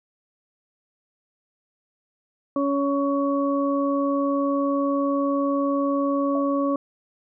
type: harmonic tone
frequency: 280 Hz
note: C#4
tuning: 18 cents sharp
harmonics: 1 / 2 / 4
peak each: -22 / -25 / -28 dBFS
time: 2.56-6.76 s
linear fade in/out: 2 ms
type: tone with exponential decay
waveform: sine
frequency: 656 Hz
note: E5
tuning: 9 cents flat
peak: -28 dBFS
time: 6.35-6.54 s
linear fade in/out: 1 ms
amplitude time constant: 41 ms
effects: none